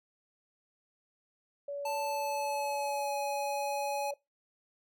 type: tone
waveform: sine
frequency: 569 Hz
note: C#5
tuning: 45 cents sharp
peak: -35 dBFS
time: 1.68-4.14 s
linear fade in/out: 5 ms
type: tone with pitch glide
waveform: square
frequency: 880 to 837.8 Hz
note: A5 to G#5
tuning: 0 to +15 cents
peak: -34 dBFS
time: 1.85-4.11 s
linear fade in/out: 5 ms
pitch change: -85 cents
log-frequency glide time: 1.98-3.16 s
effects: noise-tail reverb RT60 0.2 s tail -21 dB re dry